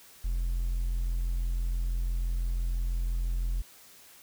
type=tone; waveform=triangle; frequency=43 Hz; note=F1; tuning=26 cents flat; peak=-24 dBFS; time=0.24-3.62 s; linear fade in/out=10 ms; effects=tanh soft clip ceiling -20 dBFS + white hiss -54 dBFS RMS until 4.22 s